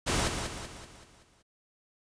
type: noise with echo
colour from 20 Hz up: pink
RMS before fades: -28 dBFS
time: 0.06-0.29 s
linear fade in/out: 20 ms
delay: 190 ms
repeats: 6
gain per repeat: -6 dB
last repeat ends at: 1.43 s
effects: resampled to 22050 Hz